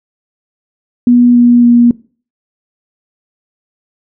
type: tone with pitch steps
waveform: sine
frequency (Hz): 243 / 240.9 / 238.8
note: B3 / B3 / A#3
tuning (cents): -28 / -43 / +42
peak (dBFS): -3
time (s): 1.07-1.91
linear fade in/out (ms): 2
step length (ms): 280
effects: noise-tail reverb RT60 0.4 s tail -21 dB re dry